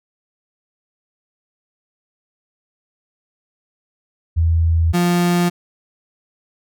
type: tone pair in turn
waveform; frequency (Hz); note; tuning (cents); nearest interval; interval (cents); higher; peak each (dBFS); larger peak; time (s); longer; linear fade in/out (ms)
sine / 35% pulse; 82.41 / 175.18; E2 / F3; 0 / +6; octave + minor second; 1306; second; -12; neither; 4.36-4.93 / 4.93-5.5; neither; 20
effects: none